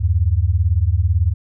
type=beating tone pair; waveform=sine; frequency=77.78 / 95.78 Hz; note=D#2 / G2; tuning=0 / -40 cents; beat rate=18 Hz; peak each=-16 dBFS; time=0-1.34 s; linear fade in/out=20 ms; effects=none